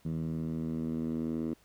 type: tone with band-pass filter sweep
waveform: 10% pulse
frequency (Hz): 80.5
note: E2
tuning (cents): -41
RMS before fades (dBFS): -34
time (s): 0.05-1.54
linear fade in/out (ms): 5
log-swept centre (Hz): 170 to 280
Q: 2.7
effects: pink hiss -65 dBFS RMS until 1.64 s